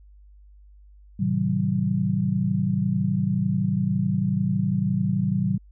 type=chord; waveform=sine; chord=A diminished seventh; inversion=none; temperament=just; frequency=110 / 132 / 158.4 / 190.08 Hz; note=A2 / C3 / Eb3 / Gb3; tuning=0 / +16 / +31 / +47 cents; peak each=-28 / -28 / -27 / -23 dBFS; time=1.19-5.58 s; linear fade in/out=10 ms; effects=added 50 Hz sine -47 dBFS peak until 5.71 s